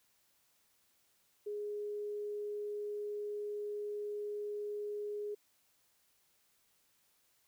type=tone; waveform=sine; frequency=415.3 Hz; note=G#4; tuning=in tune; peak=-37 dBFS; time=1.46-5.35 s; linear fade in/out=10 ms; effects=white hiss -73 dBFS RMS until 7.47 s